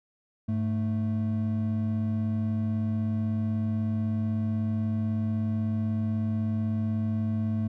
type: tone pair together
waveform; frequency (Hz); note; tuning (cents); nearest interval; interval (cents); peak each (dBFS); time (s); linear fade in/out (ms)
triangle; 103.83 / 220; G#2 / A3; 0 / 0; octave + minor second; 1300; -26 / -26; 0.48-7.68; 10
effects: none